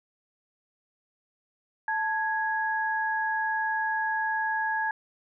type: tone pair together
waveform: sine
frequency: 880 / 1661.2 Hz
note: A5 / G#6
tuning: 0 / 0 cents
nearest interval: major seventh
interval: 1100 cents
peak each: -28 dBFS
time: 1.88-4.91 s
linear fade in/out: 2 ms
effects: none